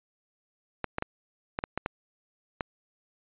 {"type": "clicks", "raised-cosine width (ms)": 0.5, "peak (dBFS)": -14, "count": 8, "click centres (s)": [0.843, 0.984, 1.024, 1.589, 1.639, 1.776, 1.861, 2.608], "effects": ["resampled to 8000 Hz"]}